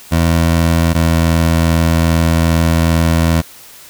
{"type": "tone pair in turn", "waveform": "20% pulse", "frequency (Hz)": [83.1, 82.48], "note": ["E2", "E2"], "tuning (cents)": [15, 2], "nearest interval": "unison", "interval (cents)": 13, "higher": "first", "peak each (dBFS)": -5, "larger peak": "neither", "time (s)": [[0.11, 0.94], [0.94, 3.42]], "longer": "second", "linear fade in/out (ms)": 20, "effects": ["white hiss -38 dBFS RMS until 3.89 s"]}